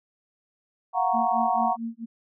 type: chord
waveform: sine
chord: Gb major seventh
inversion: third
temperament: equal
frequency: 698.5 / 740 / 932.3 / 1108.7 Hz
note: F5 / Gb5 / Bb5 / Db6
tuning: 0 / 0 / 0 / 0 cents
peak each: -28 / -24 / -26 / -29 dBFS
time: 0.93-1.77 s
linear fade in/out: 50 ms
type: tone with tremolo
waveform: sine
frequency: 229.5 Hz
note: A#3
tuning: 27 cents flat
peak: -27 dBFS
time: 1.13-2.06 s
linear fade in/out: 20 ms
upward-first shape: sine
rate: 4.5 Hz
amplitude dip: 100%
effects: none